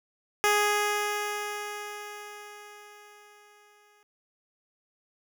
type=tone with exponential decay; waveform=10% pulse; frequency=415.3 Hz; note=G#4; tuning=in tune; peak=-12 dBFS; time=0.44-4.03 s; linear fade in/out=0 ms; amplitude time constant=780 ms; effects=none